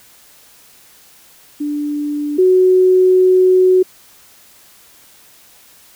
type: tone pair in turn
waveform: sine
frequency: 293.7 / 370 Hz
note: D4 / F#4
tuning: 0 / 0 cents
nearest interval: major third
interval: 400 cents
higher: second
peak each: -17 / -7 dBFS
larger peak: second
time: 1.6-2.38 / 2.38-3.83 s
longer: second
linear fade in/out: 10 ms
effects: white hiss -46 dBFS RMS until 5.95 s